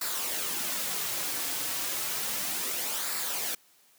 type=noise with flanger; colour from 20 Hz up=white; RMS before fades=-32 dBFS; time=0.01-3.55 s; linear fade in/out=5 ms; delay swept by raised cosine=0.32 to 5.02 ms; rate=0.32 Hz; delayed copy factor=-0.5; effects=white hiss -62 dBFS RMS until 3.98 s + high-pass 150 Hz 12 dB/octave